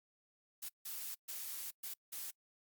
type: noise bursts at uneven times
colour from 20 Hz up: blue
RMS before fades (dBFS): -44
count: 5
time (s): 0.62-0.69 / 0.85-1.15 / 1.28-1.71 / 1.83-1.94 / 2.12-2.31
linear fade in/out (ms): 10
effects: noise-tail reverb RT60 0.1 s tail -26 dB re dry + Opus 48 kbps